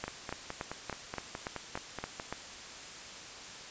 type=two click trains; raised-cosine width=0.5 ms; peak=-22 / -20 dBFS; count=11 / 9; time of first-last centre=0.08-2.199 / 0.04-2.326 s; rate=4.72 / 3.5 Hz; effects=white hiss -46 dBFS RMS until 3.7 s + resampled to 16000 Hz